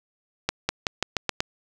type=accelerating click train; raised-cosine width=0.2 ms; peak=-5 dBFS; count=7; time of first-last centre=0.49-1.405 s; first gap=200 ms; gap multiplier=0.89; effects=none